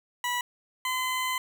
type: tone pair in turn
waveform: 20% pulse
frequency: 978 / 1022.6 Hz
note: B5 / C6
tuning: -17 / -40 cents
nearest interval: minor second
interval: 77 cents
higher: second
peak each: -22 dBFS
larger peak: neither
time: 0.24-0.41 / 0.85-1.38 s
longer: second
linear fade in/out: 2 ms
effects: none